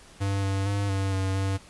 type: tone with pitch steps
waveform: square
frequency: 98.7 / 97.5 / 100.5 / 97.1 / 95.6 / 96.9 Hz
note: G2 / G2 / G2 / G2 / G2 / G2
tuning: +12 / -9 / +44 / -16 / -43 / -20 cents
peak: -25 dBFS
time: 0.2-1.58 s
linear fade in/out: 20 ms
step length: 230 ms
effects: pink hiss -51 dBFS RMS until 1.69 s + resampled to 24000 Hz